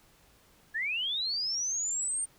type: linear sweep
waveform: sine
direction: up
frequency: 1674 to 8900 Hz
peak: -29 dBFS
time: 0.74-2.26 s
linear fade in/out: 20 ms
effects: pink hiss -62 dBFS RMS until 2.38 s